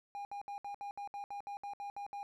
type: tone bursts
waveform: triangle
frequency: 810 Hz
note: G#5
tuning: 43 cents flat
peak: -38 dBFS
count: 13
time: 0.15-2.23 s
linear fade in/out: 0 ms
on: 100 ms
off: 65 ms
effects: none